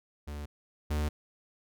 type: tone pair in turn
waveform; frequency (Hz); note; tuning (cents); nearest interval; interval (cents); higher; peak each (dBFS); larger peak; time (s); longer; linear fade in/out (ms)
45% pulse; 73.42 / 74.92; D2 / D2; 0 / +35; unison; 35; second; -37 / -28; second; 0.27-0.46 / 0.9-1.09; neither; 10
effects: none